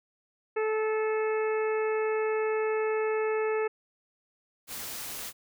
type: harmonic tone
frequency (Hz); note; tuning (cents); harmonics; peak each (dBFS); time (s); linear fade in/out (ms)
435.3; A4; -19; 1 / 2 / 3 / 4 / 5 / 6; -26 / -37 / -38 / -40 / -41 / -43; 0.56-3.68; 10
type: noise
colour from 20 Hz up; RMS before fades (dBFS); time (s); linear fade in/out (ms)
white; -38; 4.67-5.33; 50
effects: none